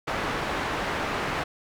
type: low-pass noise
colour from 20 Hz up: white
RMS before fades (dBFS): -29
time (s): 0.07-1.44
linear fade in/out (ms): 10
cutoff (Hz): 1600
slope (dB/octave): 12
effects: none